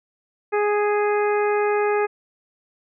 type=harmonic tone; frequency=415.3 Hz; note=G#4; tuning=in tune; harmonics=1 / 2 / 3 / 4 / 5 / 6; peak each=-19 / -25 / -29 / -31 / -33 / -35 dBFS; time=0.52-2.07 s; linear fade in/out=20 ms; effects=none